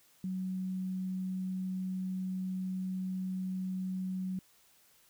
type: tone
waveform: sine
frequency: 186.6 Hz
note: F#3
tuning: 15 cents sharp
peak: -33 dBFS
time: 0.24-4.39 s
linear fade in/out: 2 ms
effects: white hiss -65 dBFS RMS until 5.09 s